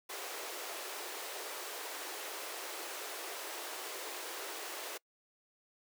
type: high-pass noise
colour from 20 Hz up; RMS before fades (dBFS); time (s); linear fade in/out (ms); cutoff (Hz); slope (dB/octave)
pink; -43; 0.09-4.98; 10; 350; 48
effects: noise-tail reverb RT60 0.1 s tail -25 dB re dry